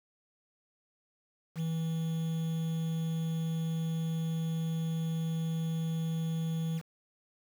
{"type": "tone with quantisation", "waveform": "triangle", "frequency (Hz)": 162.7, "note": "E3", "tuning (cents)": -22, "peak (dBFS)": -28, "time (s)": [1.55, 6.82], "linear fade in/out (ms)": 50, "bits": 8, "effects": []}